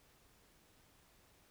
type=silence; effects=pink hiss -68 dBFS RMS until 1.5 s